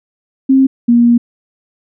sine tone pair in turn, 266.5 / 237.4 Hz, C4 / A#3, +32 / +32 cents, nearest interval major second, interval 200 cents, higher first, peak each -5 dBFS, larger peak neither, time 0.49-0.67 / 0.88-1.18 s, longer second, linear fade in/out 10 ms, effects none

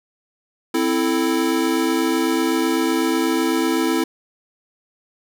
square chord, A minor, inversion first, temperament equal, 261.6 / 329.6 / 440 Hz, C4 / E4 / A4, 0 / 0 / 0 cents, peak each -23 / -20 / -26 dBFS, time 0.74-4.04 s, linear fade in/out 5 ms, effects 9-bit

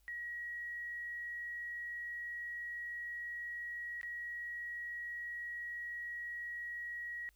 sine tone with dropouts, 1907 Hz, A#6, 39 cents sharp, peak -40 dBFS, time 0.08-7.29 s, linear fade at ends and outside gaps 0 ms, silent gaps 4.013-4.031 s, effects added 50 Hz sine -67 dBFS peak until 7.35 s + white hiss -75 dBFS RMS until 7.35 s

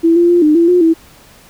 sine tone with pitch steps, 331.5 / 344.9 / 348.9 / 303.7 / 337.4 / 357.4 / 326.6 Hz, E4 / F4 / F4 / D#4 / E4 / F4 / E4, +10 / -22 / -2 / -42 / +40 / +40 / -16 cents, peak -6 dBFS, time 0.03-0.94 s, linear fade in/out 20 ms, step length 130 ms, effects pink hiss -43 dBFS RMS until 1.49 s

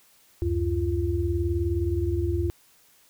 sine tone cluster, 73.5 / 92.7 / 344.7 Hz, D2 / F#2 / F4, +2 / +4 / -23 cents, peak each -27 dBFS, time 0.42-2.5 s, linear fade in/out 0 ms, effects white hiss -59 dBFS RMS until 3.09 s

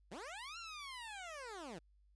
15% pulse linear two-way sweep, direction up then down, 146.83 to 1400 to 146.83 Hz, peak -40 dBFS, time 0.11-1.79 s, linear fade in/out 10 ms, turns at 0.58 s, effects added 50 Hz sine -66 dBFS peak until 2.15 s + resampled to 22050 Hz

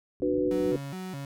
white low-pass noise, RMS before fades -43 dBFS, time 0.2-0.78 s, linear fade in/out 0 ms, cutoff 350 Hz, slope 48 dB/octave
sine chord, B minor, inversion first, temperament just, 296.3 / 370.4 / 493.9 Hz, D4 / F#4 / B4, +15 / +2 / 0 cents, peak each -28 / -28 / -28 dBFS, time 0.22-0.76 s, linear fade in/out 2 ms
35% pulse tone with vibrato, 161 Hz, E3, 41 cents flat, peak -33 dBFS, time 0.51-1.25 s, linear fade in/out 2 ms, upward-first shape square, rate 2.4 Hz, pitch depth 250 cents each way
effects none

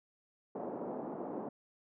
pink band-pass noise, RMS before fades -41 dBFS, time 0.55-1.49 s, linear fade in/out 5 ms, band 210 to 840 Hz, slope 24 dB/octave, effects none

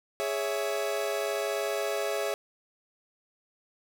40% pulse chord, C# minor, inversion second, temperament equal with one note detuned, 415.3 / 558.5 / 659.3 Hz, G#4 / C#5 / E5, 0 / +13 / 0 cents, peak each -32 dBFS, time 0.2-2.34 s, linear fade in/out 0 ms, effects none

